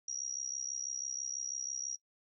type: tone with amplitude modulation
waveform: sine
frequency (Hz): 5720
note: F8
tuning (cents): +41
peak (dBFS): -32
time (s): 0.08-1.96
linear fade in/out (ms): 5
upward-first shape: sine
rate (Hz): 66.1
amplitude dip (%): 100
effects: noise-tail reverb RT60 0.1 s tail -22 dB re dry